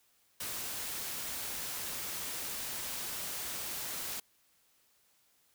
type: noise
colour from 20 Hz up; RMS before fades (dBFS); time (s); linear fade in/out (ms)
white; -39; 0.4-4.2; 5
effects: white hiss -70 dBFS RMS until 5.54 s